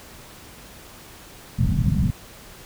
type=low-pass noise; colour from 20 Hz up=white; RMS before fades=-20 dBFS; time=1.58-2.11 s; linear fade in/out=10 ms; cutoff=210 Hz; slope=48 dB/octave; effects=pink hiss -44 dBFS RMS until 2.65 s